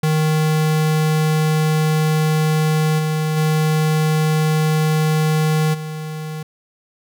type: tone with level steps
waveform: square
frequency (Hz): 155.56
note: D#3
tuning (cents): 0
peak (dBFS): -15 / -18 / -15 / -26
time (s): 0.03-6.43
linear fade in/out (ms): 5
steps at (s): 2.98 / 3.36 / 5.73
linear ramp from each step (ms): 20
effects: none